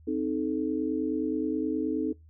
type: chord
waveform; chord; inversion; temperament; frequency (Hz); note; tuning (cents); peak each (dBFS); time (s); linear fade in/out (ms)
sine; A diminished; first; equal with one note detuned; 261.6 / 311.1 / 434.9; C4 / Eb4 / A4; 0 / 0 / -20; -31 / -29 / -33; 0.07-2.13; 10
effects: noise-tail reverb RT60 0.2 s tail -23 dB re dry + added 79 Hz sine -51 dBFS peak until 2.29 s